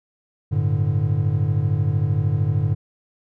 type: chord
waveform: triangle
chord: G suspended second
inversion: none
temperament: equal with one note detuned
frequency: 98 / 111.09 / 146.83 Hz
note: G2 / A2 / D3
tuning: 0 / +17 / 0 cents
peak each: -20 dBFS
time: 0.51-2.75 s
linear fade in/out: 20 ms
effects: none